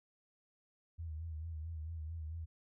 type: tone with vibrato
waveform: sine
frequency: 80.2 Hz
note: E2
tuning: 47 cents flat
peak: -40 dBFS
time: 0.98-2.46 s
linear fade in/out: 20 ms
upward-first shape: sine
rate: 4.5 Hz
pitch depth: 72 cents each way
effects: none